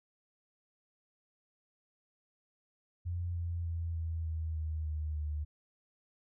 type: tone with pitch steps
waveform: sine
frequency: 87.31 / 85.46 / 83.66 / 81.89 / 80.16 / 78.46 / 76.8 / 75.18 Hz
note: F2 / F2 / E2 / E2 / E2 / D#2 / D#2 / D2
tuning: 0 / -37 / +26 / -11 / -48 / +15 / -22 / +41 cents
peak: -33 dBFS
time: 3.05-5.45 s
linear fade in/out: 20 ms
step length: 300 ms
effects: none